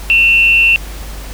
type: tone with frequency modulation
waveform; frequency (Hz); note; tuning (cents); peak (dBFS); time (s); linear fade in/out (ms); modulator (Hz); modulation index
sine; 2700; E7; +41; -6; 0.1-0.76; 0; 203; 0.34
effects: added 50 Hz sine -25 dBFS peak until 1.33 s + pink hiss -32 dBFS RMS until 1.33 s